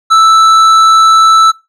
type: tone with tanh clipping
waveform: sine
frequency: 1318.5 Hz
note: E6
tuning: in tune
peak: -4 dBFS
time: 0.1-1.52 s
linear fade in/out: 20 ms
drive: 10 dB
effects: noise-tail reverb RT60 0.2 s tail -18 dB re dry